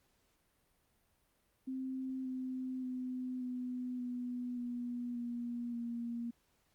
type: tone with pitch steps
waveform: sine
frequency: 261.6 / 257.7 / 253.9 / 250.1 / 246.3 / 242.7 / 239.1 / 235.5 Hz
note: C4 / C4 / B3 / B3 / B3 / B3 / A#3 / A#3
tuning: 0 / -26 / +48 / +22 / -5 / -30 / +44 / +18 cents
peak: -37 dBFS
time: 1.67-6.31 s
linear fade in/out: 10 ms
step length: 580 ms
effects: pink hiss -75 dBFS RMS until 6.74 s + Opus 48 kbps